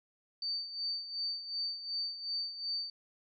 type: tone with tremolo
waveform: sine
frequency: 4588 Hz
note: D8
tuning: 41 cents flat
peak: -32 dBFS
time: 0.42-2.9 s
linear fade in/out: 2 ms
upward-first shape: sine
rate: 2.7 Hz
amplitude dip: 70%
effects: none